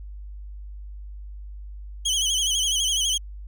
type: tone with vibrato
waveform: 25% pulse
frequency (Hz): 3136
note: G7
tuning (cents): 0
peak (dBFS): -17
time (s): 2.05-3.18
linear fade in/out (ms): 10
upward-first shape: sine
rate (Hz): 12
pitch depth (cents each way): 93
effects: added 50 Hz sine -35 dBFS peak until 3.47 s